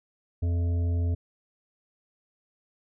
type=harmonic tone with a mistuned harmonic; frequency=86.2 Hz; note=F2; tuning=22 cents flat; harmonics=1 / 3 / 5 / 7 / 8; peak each=-23 / -38 / -43 / -49 / -51 dBFS; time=0.42-1.15 s; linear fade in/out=10 ms; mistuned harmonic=8; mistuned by=-49 cents; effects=none